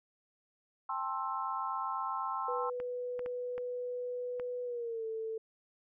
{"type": "chord", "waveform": "sine", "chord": "A minor seventh", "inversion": "third", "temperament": "just", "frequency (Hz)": [792, 880, 1056, 1320], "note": ["G5", "A5", "C6", "E6"], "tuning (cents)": [18, 0, 16, 2], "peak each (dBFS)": [-41, -41, -36, -39], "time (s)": [0.89, 2.7], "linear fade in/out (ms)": 5}
{"type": "tone with pitch glide", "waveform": "sine", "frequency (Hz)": [493.5, 444.8], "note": ["B4", "A4"], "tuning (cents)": [-1, 19], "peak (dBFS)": -35, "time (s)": [2.48, 5.38], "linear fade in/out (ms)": 5, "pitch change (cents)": -180, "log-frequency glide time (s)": [4.64, 5.05]}
{"type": "clicks", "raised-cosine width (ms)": 0.5, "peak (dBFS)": -30, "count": 5, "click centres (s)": [2.801, 3.193, 3.261, 3.58, 4.398]}
{"effects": []}